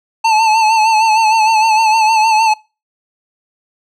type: tone with vibrato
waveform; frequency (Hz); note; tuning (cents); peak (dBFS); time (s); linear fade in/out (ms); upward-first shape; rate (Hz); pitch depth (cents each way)
square; 880; A5; 0; -9; 0.24-2.54; 10; sine; 6.5; 52
effects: noise-tail reverb RT60 0.3 s tail -24 dB re dry + low-pass 6000 Hz 12 dB/octave